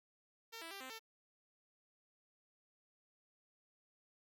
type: tone with pitch steps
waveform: 5% pulse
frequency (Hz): 455.3 / 329.9 / 394.9 / 260.1 / 447.9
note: A#4 / E4 / G4 / C4 / A4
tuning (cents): -41 / +1 / +13 / -10 / +31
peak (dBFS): -36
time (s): 0.52-0.995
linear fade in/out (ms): 20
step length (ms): 95
effects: none